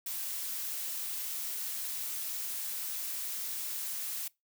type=noise; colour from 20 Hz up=blue; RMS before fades=-37 dBFS; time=0.06-4.28 s; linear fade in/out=5 ms; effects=noise-tail reverb RT60 0.2 s tail -23 dB re dry